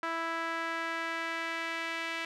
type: tone with band-pass filter sweep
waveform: sawtooth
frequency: 330 Hz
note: E4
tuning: 2 cents sharp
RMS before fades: -35 dBFS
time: 0.03-2.25 s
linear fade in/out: 2 ms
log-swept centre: 1400 to 2300 Hz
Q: 1.8
effects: none